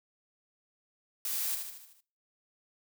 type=noise with echo; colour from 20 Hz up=blue; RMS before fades=-34 dBFS; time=1.25-1.55 s; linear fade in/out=2 ms; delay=76 ms; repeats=6; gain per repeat=-5 dB; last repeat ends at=2.006 s; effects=noise-tail reverb RT60 0.4 s tail -21 dB re dry